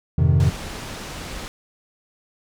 triangle chord, F minor seventh, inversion none, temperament equal, 87.31 / 103.83 / 130.81 / 155.56 Hz, F2 / Ab2 / C3 / Eb3, 0 / 0 / 0 / 0 cents, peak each -16 / -21 / -16 / -18 dBFS, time 0.18-0.5 s, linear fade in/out 5 ms
pink low-pass noise, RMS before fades -33 dBFS, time 0.4-1.48 s, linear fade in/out 0 ms, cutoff 7800 Hz, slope 12 dB/octave
effects none

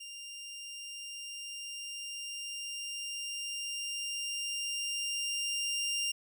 20% pulse tone with level ramp, 2794 Hz, F7, in tune, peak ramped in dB -39 to -26 dBFS, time 0-6.12 s, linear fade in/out 10 ms, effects none

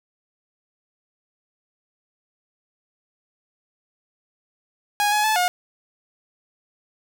sawtooth tone with pitch steps, 826 / 842 / 867 / 718 Hz, G#5 / G#5 / A5 / F5, -10 / +24 / -26 / +48 cents, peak -14 dBFS, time 5-5.48 s, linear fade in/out 0 ms, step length 120 ms, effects none

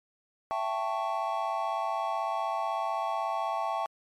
triangle chord, A dominant seventh, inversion second, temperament equal with one note detuned, 665.8 / 784 / 880 / 1108.7 Hz, E5 / G5 / A5 / C#6, +17 / 0 / 0 / 0 cents, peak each -32 dBFS, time 0.51-3.86 s, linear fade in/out 0 ms, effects MP3 64 kbps

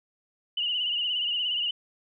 sine tone with vibrato, 2919 Hz, F#7, 24 cents flat, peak -25 dBFS, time 0.57-1.71 s, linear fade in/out 5 ms, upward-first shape sine, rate 17 Hz, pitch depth 65 cents each way, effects none

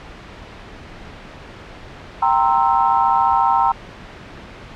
sine chord, C dominant seventh, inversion second, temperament equal, 784 / 932.3 / 1046.5 / 1318.5 Hz, G5 / Bb5 / C6 / E6, 0 / 0 / 0 / 0 cents, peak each -18 / -16 / -20 / -22 dBFS, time 2.22-3.72 s, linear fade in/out 5 ms, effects pink hiss -37 dBFS RMS until 4.75 s + low-pass 3000 Hz 12 dB/octave

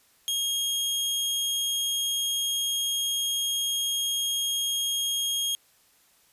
sawtooth tone, 3258 Hz, G#7, 34 cents flat, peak -22 dBFS, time 0.28-5.55 s, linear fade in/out 0 ms, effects white hiss -62 dBFS RMS until 6.32 s + resampled to 32000 Hz

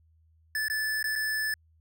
square tone with dropouts, 1741 Hz, A6, 19 cents flat, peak -28 dBFS, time 0.55-1.54 s, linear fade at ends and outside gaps 2 ms, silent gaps 0.683-0.699 / 1.028-1.041 / 1.155-1.159 s, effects added 80 Hz sine -60 dBFS peak until 1.8 s

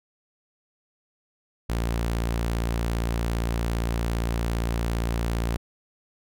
sawtooth tone, 57.5 Hz, A#1, 23 cents flat, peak -20 dBFS, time 1.69-5.57 s, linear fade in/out 10 ms, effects none

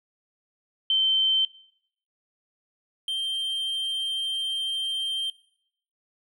sine / triangle tone pair in turn, 3102 / 3153 Hz, G7 / G7, -19 / +9 cents, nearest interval unison, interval 28 cents, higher second, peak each -19 / -24 dBFS, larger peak first, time 0.9-1.45 / 3.08-5.3 s, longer second, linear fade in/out 2 ms, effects noise-tail reverb RT60 0.7 s tail -21 dB re dry

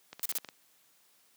clicks, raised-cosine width 0.2 ms, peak -26 dBFS, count 8, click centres 0.13 / 0.195 / 0.293 / 0.324 / 0.355 / 0.385 / 0.447 / 0.488 s
blue noise bursts, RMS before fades -32 dBFS, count 3, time 0.23-0.378 s, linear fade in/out 0 ms, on 26 ms, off 35 ms
effects white hiss -66 dBFS RMS until 1.36 s + high-pass 150 Hz 12 dB/octave

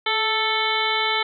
harmonic tone with a mistuned harmonic, 440 Hz, A4, in tune, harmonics 1 / 2 / 3 / 4 / 5 / 7 / 8 / 9, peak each -30 / -26 / -27 / -31 / -25 / -28 / -29 / -30 dBFS, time 0.06-1.23 s, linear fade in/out 5 ms, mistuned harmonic 1, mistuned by -32 cents, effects none

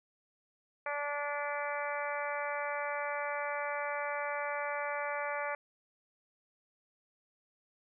harmonic tone, 290 Hz, D4, 22 cents flat, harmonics 2 / 3 / 4 / 5 / 6 / 7 / 8, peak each -38 / -40 / -41 / -42 / -43 / -43 / -44 dBFS, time 0.86-5.55 s, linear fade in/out 2 ms, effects none

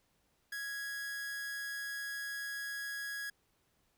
45% pulse tone with amplitude modulation, 1661.2 Hz, G#6, in tune, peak -37 dBFS, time 0.52-3.3 s, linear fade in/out 5 ms, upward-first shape sine, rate 273 Hz, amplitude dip 30%, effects pink hiss -75 dBFS RMS until 3.97 s

